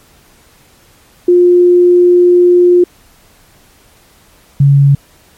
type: tone pair in turn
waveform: sine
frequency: 354.5 / 140.16 Hz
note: F4 / C#3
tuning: +26 / +19 cents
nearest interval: octave + major third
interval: 1607 cents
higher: first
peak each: -3 dBFS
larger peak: neither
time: 1.28-2.84 / 4.6-4.95 s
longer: first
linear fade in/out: 5 ms
effects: pink hiss -46 dBFS RMS until 5.37 s + MP3 64 kbps